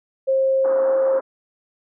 sine tone, 533 Hz, C5, 32 cents sharp, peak -15 dBFS, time 0.27-1.2 s, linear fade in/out 20 ms
white band-pass noise, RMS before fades -33 dBFS, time 0.64-1.21 s, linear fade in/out 10 ms, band 270 to 1400 Hz, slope 48 dB/octave
effects none

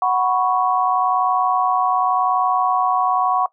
sine chord, F# suspended fourth, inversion none, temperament equal, 740 / 987.8 / 1108.7 Hz, F#5 / B5 / C#6, 0 / 0 / 0 cents, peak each -18 / -23 / -19 dBFS, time 0.02-3.46 s, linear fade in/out 2 ms, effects noise-tail reverb RT60 0.1 s tail -18 dB re dry

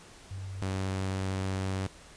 sine / sawtooth tone pair in turn, 95.9 / 95.35 Hz, G2 / G2, -37 / -47 cents, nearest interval unison, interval 10 cents, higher first, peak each -36 / -26 dBFS, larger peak second, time 0.31-0.62 / 0.62-1.87 s, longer second, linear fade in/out 0 ms, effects pink hiss -52 dBFS RMS until 2.16 s + resampled to 22050 Hz

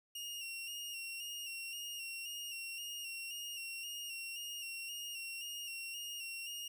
sawtooth tone with vibrato, 2794 Hz, F7, in tune, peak -39 dBFS, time 0.15-6.68 s, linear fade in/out 5 ms, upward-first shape square, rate 1.9 Hz, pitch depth 35 cents each way, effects 13-bit

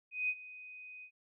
sine tone with ADSR envelope, 2500 Hz, D#7, 8 cents sharp, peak -29 dBFS, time 0.11-1.11 s, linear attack 180 ms, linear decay 52 ms, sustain -18 dB, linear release 76 ms, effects none

